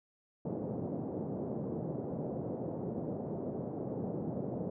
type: band-pass noise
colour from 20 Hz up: pink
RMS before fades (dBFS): -38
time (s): 0.45-4.7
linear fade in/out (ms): 5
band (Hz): 130 to 600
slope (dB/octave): 24
effects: none